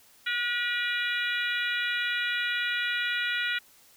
harmonic tone, 482 Hz, B4, 42 cents flat, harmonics 3 / 4 / 5 / 6 / 7 / 8, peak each -30 / -32 / -34 / -36 / -37 / -38 dBFS, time 0.26-3.59 s, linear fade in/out 10 ms, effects white hiss -58 dBFS RMS until 3.96 s

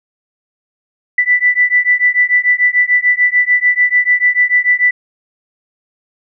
sine beating tone pair, 1975.5 / 1982.3 Hz, B6 / B6, 0 / +6 cents, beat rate 6.8 Hz, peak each -12 dBFS, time 1.18-4.91 s, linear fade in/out 5 ms, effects none

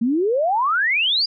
sine exponential sweep, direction up, 220 to 4977 Hz, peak -16 dBFS, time 0.01-1.26 s, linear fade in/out 10 ms, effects none

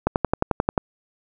click train, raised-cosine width 1 ms, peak -4 dBFS, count 9, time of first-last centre 0.07-0.778 s, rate 11.3 Hz, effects none

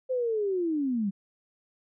sine linear sweep, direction down, 523.3 to 187.9 Hz, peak -25 dBFS, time 0.09-1.11 s, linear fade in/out 20 ms, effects none

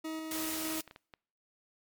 40% pulse tone with tremolo, 317.4 Hz, D#4, 35 cents sharp, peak -35 dBFS, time 0.04-0.81 s, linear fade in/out 10 ms, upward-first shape square, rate 3.3 Hz, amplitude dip 25%
white noise, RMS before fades -38 dBFS, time 0.31-0.81 s, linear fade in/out 2 ms
clicks, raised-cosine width 0.3 ms, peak -33 dBFS, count 4, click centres 0.877 / 0.911 / 0.961 / 1.138 s
effects noise-tail reverb RT60 0.6 s tail -26 dB re dry + MP3 96 kbps

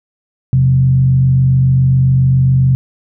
sine tone with frequency modulation, 130.81 Hz, C3, in tune, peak -7 dBFS, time 0.53-2.75 s, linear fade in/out 0 ms, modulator 47.3 Hz, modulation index 0.43, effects none

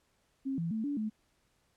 sine tone with pitch steps, 269.1 / 166.9 / 220.5 / 287 / 215.9 Hz, C4 / E3 / A3 / D4 / A3, +49 / +22 / +4 / -40 / -33 cents, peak -31 dBFS, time 0.45-1.1 s, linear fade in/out 20 ms, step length 130 ms, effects pink hiss -73 dBFS RMS until 1.76 s + low-pass 11000 Hz 12 dB/octave

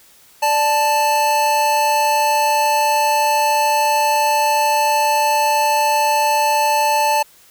square tone pair together, 590.1 / 877 Hz, D5 / A5, +8 / -6 cents, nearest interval perfect fifth, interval 686 cents, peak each -22 / -15 dBFS, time 0.42-7.23 s, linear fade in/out 10 ms, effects white hiss -49 dBFS RMS until 7.5 s

